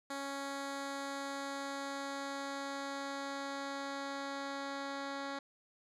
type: tone with low-pass filter sweep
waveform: 10% pulse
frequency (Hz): 277.2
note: C#4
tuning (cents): 0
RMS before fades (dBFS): -41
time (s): 0.1-5.39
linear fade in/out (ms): 5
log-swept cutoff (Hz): 9300 to 4800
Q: 0.89
effects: none